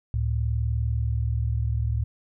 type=tone pair together; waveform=sine; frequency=70.93 / 111.2 Hz; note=C#2 / A2; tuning=+40 / +19 cents; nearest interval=minor sixth; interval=779 cents; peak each=-25 dBFS; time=0.14-2.04 s; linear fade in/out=0 ms; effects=none